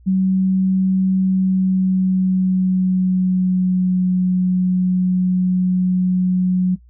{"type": "tone with pitch glide", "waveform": "sine", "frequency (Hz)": [188.7, 183.12], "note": ["F#3", "F#3"], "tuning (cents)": [34, -18], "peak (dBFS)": -13, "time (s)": [0.06, 6.76], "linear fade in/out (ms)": 20, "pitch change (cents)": -52, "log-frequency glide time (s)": [1.17, 4.08], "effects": ["noise-tail reverb RT60 0.1 s tail -20 dB re dry", "added 60 Hz sine -44 dBFS peak until 6.89 s"]}